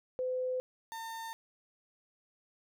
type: tone pair in turn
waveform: sine / 35% pulse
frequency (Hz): 509 / 905.2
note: C5 / A5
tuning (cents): -48 / +49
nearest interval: minor seventh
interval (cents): 997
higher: second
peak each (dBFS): -31 / -38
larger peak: first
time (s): 0.19-0.6 / 0.92-1.33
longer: neither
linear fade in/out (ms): 0
effects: none